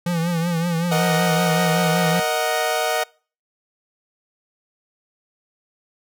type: tone with vibrato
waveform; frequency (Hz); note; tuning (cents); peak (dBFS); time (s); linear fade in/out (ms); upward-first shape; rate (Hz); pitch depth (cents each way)
square; 169.5; E3; +49; -20; 0.06-2.2; 5; triangle; 5.3; 84
type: chord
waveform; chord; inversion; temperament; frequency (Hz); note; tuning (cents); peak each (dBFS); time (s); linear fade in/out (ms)
sawtooth; D# minor; second; equal; 466.2 / 622.3 / 740; A#4 / D#5 / F#5; 0 / 0 / 0; -22 / -19 / -19; 0.91-3.04; 10
effects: noise-tail reverb RT60 0.4 s tail -25 dB re dry